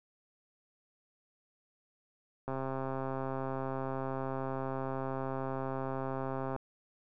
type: click train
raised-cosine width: 1 ms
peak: -23 dBFS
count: 544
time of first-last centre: 2.48-6.563 s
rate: 133 Hz
effects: none